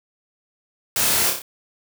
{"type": "noise with echo", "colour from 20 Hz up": "white", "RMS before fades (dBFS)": -21, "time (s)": [0.96, 1.3], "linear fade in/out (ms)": 2, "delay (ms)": 30, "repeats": 4, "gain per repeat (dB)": -4, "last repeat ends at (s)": 1.42, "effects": []}